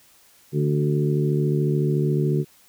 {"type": "harmonic tone with a mistuned harmonic", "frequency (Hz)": 73.9, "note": "D2", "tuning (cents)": 11, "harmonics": [2, 3, 4, 5, 6], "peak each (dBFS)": [-20, -29, -31, -25, -32], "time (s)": [0.52, 2.45], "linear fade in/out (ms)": 50, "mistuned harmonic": 6, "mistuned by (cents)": -19, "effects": ["white hiss -55 dBFS RMS until 2.68 s"]}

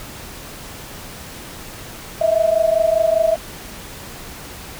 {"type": "tone pair together", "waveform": "sine", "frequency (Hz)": [638, 663], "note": ["D#5", "E5"], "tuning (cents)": [43, 10], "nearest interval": "minor second", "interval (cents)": 67, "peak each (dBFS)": [-16, -16], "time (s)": [2.21, 3.36], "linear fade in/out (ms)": 5, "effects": ["pink hiss -35 dBFS RMS until 4.79 s"]}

